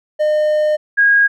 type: tone pair in turn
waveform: triangle / sine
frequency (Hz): 608 / 1637.3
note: D#5 / G#6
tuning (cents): -40 / -25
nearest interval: octave + perfect fourth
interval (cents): 1715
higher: second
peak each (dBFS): -10 / -8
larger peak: second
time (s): 0.19-0.77 / 0.97-1.28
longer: first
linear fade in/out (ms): 20
effects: none